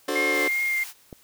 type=chord; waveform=sawtooth; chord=D dominant seventh; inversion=none; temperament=just; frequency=293.7 / 367.1 / 440.5 / 528.6 Hz; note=D4 / F#4 / A4 / C5; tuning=0 / -14 / +2 / +18 cents; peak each=-26 dBFS; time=0.08-0.48 s; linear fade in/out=5 ms
type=tone with vibrato; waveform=sine; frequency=2120 Hz; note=C7; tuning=22 cents sharp; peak=-22 dBFS; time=0.15-0.84 s; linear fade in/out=10 ms; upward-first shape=triangle; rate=2.7 Hz; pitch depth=17 cents each way
type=high-pass noise; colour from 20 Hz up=white; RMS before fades=-39 dBFS; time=0.31-0.94 s; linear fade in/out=50 ms; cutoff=670 Hz; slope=96 dB/octave
type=click; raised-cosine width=2 ms; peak=-25 dBFS; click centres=1.128 s
effects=white hiss -57 dBFS RMS until 1.23 s